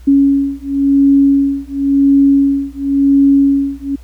sine beating tone pair, 277.2 / 278.14 Hz, C#4 / C#4, 0 / +6 cents, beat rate 0.94 Hz, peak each -11 dBFS, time 0.07-3.96 s, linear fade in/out 10 ms, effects added 60 Hz sine -33 dBFS peak until 4.03 s + pink hiss -50 dBFS RMS until 4.03 s

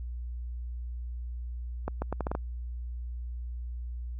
accelerating click train, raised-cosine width 1 ms, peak -17 dBFS, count 7, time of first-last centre 1.88-2.351 s, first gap 140 ms, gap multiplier 0.76, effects added 60 Hz sine -34 dBFS peak until 4.19 s

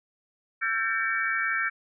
sine tone cluster, 1348 / 1571 / 1656 / 1804 / 2273 Hz, E6 / G6 / G#6 / A6 / C#7, +38 / +3 / -5 / +43 / +43 cents, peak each -31 / -29 / -37 / -30 / -31 dBFS, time 0.61-1.7 s, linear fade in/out 20 ms, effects none

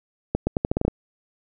accelerating click train, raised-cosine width 2 ms, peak -7 dBFS, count 9, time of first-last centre 0.35-0.88 s, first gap 120 ms, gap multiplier 0.82, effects none

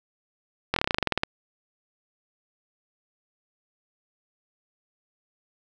slowing click train, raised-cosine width 0.3 ms, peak -6 dBFS, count 14, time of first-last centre 0.74-1.234 s, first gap 23 ms, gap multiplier 1.08, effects none

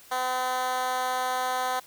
10% pulse tone with high-pass filter, 254.6 Hz, C4, 47 cents flat, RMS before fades -28 dBFS, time 0.11-1.8 s, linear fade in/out 10 ms, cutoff 720 Hz, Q 1.9, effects white hiss -52 dBFS RMS until 1.86 s

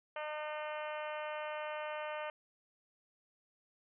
harmonic tone, 303.5 Hz, D#4, 43 cents flat, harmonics 2 / 3 / 4 / 5 / 6 / 7 / 8 / 9 / 10, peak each -41 / -45 / -47 / -49 / -51 / -52 / -53 / -54 / -55 dBFS, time 0.16-2.3 s, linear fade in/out 2 ms, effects none

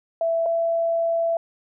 sine tone pair in turn, 663 / 667.6 Hz, E5 / E5, +10 / +22 cents, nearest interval unison, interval 12 cents, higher second, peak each -19 dBFS, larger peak neither, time 0.21-0.46 / 0.46-1.37 s, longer second, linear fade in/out 2 ms, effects none

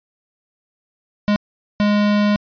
square tone bursts at uneven times, 207.1 Hz, G#3, 5 cents flat, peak -14 dBFS, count 2, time 1.28-1.36 / 1.8-2.36 s, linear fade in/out 0 ms, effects resampled to 11025 Hz

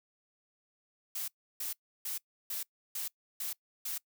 blue noise bursts, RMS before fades -37 dBFS, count 7, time 1.15-3.98 s, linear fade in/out 5 ms, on 130 ms, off 320 ms, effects noise-tail reverb RT60 0.1 s tail -23 dB re dry

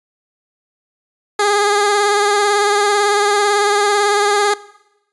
15% pulse tone with vibrato, 410.5 Hz, G#4, 20 cents flat, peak -6 dBFS, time 1.39-4.54 s, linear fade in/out 5 ms, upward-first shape sine, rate 18 Hz, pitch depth 37 cents each way, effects noise-tail reverb RT60 0.9 s tail -20 dB re dry + resampled to 24000 Hz

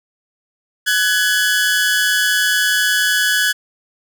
sawtooth tone pair together, 1500 / 1683.7 Hz, F#6 / G#6, +23 / +23 cents, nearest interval major second, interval 200 cents, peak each -14 / -12 dBFS, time 0.86-3.53 s, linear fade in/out 20 ms, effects none

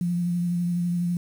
sine tone with vibrato, 174.61 Hz, F3, in tune, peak -22 dBFS, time 0.01-1.17 s, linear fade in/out 2 ms, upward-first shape triangle, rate 12 Hz, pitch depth 27 cents each way, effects 8-bit

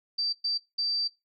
sine tone bursts at uneven times, 4663 Hz, D8, 13 cents flat, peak -25 dBFS, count 3, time 0.18-0.33 / 0.44-0.58 / 0.78-1.08 s, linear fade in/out 10 ms, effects noise-tail reverb RT60 0.2 s tail -19 dB re dry

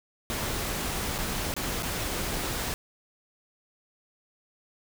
pink noise with dropouts, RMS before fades -31 dBFS, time 0.3-2.74 s, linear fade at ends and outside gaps 0 ms, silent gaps 1.181-1.186 / 1.54-1.565 / 1.824-1.83 s, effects none

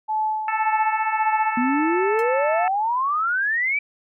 sine tone with tremolo, 865 Hz, A5, 30 cents flat, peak -19 dBFS, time 0.08-1.54 s, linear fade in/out 20 ms, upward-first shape sine, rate 1.8 Hz, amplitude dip 55%
harmonic tone, 440 Hz, A4, in tune, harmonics 2 / 3 / 4 / 5 / 6, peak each -24 / -28 / -30 / -32 / -34 dBFS, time 0.48-2.68 s, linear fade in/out 2 ms
sine exponential sweep, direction up, 237 to 2349 Hz, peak -19 dBFS, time 1.57-3.79 s, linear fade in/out 5 ms
5% pulse tone with exponential decay, 1046.5 Hz, C6, in tune, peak -25 dBFS, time 2.19-2.26 s, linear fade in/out 0 ms, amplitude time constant 15 ms
effects none

